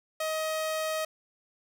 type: tone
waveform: sawtooth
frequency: 630 Hz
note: D#5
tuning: 21 cents sharp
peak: -25 dBFS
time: 0.2-1.05 s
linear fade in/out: 5 ms
effects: none